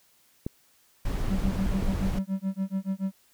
clicks, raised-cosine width 3 ms, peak -17 dBFS, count 2, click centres 0.465 / 1.826 s
brown noise, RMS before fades -28 dBFS, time 1.05-2.19 s, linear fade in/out 5 ms
triangle tone with tremolo, 192.4 Hz, G3, 32 cents flat, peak -22 dBFS, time 1.3-3.12 s, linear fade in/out 5 ms, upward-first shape sine, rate 7 Hz, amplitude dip 100%
effects white hiss -63 dBFS RMS until 3.33 s

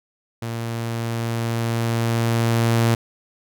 sawtooth tone with level ramp, 115.7 Hz, A#2, 13 cents flat, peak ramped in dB -22 to -11 dBFS, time 0.42-2.95 s, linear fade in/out 5 ms, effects none

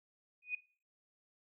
sine tone with exponential growth, 2483 Hz, D#7, 4 cents flat, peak -31 dBFS, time 0.42-0.55 s, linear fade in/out 5 ms, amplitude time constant 28 ms, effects noise-tail reverb RT60 0.4 s tail -19 dB re dry

